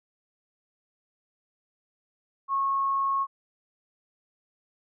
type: tone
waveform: sine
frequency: 1094 Hz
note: C#6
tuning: 23 cents flat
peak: -23 dBFS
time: 2.48-3.27 s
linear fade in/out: 50 ms
effects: none